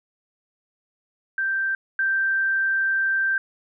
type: tone pair in turn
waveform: sine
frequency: 1568 / 1568 Hz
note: G6 / G6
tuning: 0 / 0 cents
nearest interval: unison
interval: 0 cents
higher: neither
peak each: -21 / -19 dBFS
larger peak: second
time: 1.38-1.75 / 1.99-3.38 s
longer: second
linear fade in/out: 2 ms
effects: none